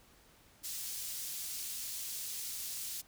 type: high-pass noise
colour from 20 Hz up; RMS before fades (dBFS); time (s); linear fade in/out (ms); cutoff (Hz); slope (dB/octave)
pink; -41; 0.63-3.02; 20; 5400; 12
effects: pink hiss -63 dBFS RMS until 3.07 s